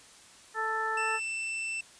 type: harmonic tone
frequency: 441.1 Hz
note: A4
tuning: 4 cents sharp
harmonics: 1 / 2 / 3 / 4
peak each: -38 / -34 / -33 / -33 dBFS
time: 0.54-1.2 s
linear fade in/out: 50 ms
type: tone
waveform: 45% pulse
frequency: 2668 Hz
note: E7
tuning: 20 cents sharp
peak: -32 dBFS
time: 0.97-1.81 s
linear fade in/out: 5 ms
effects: white hiss -54 dBFS RMS until 1.99 s + resampled to 22050 Hz